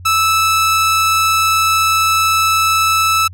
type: tone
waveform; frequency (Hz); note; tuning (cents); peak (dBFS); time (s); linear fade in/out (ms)
sawtooth; 1311; E6; -10; -7; 0.05-3.28; 10
effects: added 90 Hz sine -31 dBFS peak until 3.33 s + MP3 64 kbps